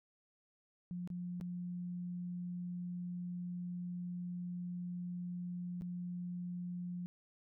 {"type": "tone with dropouts", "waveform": "sine", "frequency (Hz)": 177.2, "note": "F3", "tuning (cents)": 25, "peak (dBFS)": -39, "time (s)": [0.91, 7.06], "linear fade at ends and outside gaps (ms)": 0, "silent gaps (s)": [[1.075, 1.102], [1.401, 1.411], [5.811, 5.82]], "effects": []}